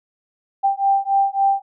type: beating tone pair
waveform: sine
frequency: 786 / 789.6 Hz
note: G5 / G5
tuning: +4 / +12 cents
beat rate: 3.6 Hz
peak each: -18 / -18 dBFS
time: 0.63-1.62 s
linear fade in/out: 20 ms
effects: none